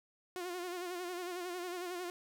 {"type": "tone with vibrato", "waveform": "sawtooth", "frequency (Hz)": 356.8, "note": "F4", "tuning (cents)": 37, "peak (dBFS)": -35, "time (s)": [0.36, 2.1], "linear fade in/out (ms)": 0, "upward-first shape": "sine", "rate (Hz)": 11, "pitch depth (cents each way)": 59, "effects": ["12-bit"]}